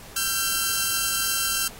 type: tone pair together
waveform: 5% pulse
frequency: 1358.6 / 1568 Hz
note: F6 / G6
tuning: -48 / 0 cents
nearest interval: major second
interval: 248 cents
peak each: -14 dBFS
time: 0.16-1.68 s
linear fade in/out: 5 ms
effects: pink hiss -44 dBFS RMS until 1.79 s + AAC 48 kbps